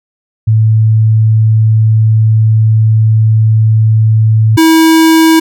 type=tone pair in turn; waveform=sine / square; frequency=110 / 322.8 Hz; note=A2 / E4; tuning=0 / -36 cents; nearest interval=octave + perfect fifth; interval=1864 cents; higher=second; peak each=-4 dBFS; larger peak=neither; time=0.47-4.57 / 4.57-5.4 s; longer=first; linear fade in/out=10 ms; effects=none